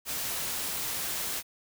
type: noise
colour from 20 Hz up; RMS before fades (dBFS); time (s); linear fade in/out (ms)
white; -33; 0.05-1.43; 50
effects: none